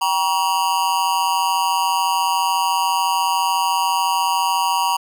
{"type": "tone with amplitude modulation", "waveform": "square", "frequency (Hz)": 951, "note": "A#5", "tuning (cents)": 34, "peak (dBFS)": -13, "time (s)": [0.01, 4.97], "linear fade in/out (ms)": 10, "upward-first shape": "sine", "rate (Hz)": 174, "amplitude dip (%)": 95, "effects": []}